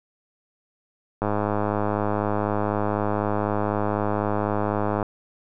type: click train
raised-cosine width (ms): 1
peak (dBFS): -10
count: 397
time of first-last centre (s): 1.22-5.028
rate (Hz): 104
effects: none